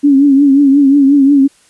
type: tone with vibrato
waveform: sine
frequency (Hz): 278.8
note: C#4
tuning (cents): +10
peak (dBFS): -4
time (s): 0.03-1.48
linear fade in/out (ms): 20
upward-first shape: triangle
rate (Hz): 5.6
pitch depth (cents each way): 83
effects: white hiss -49 dBFS RMS until 1.69 s + resampled to 24000 Hz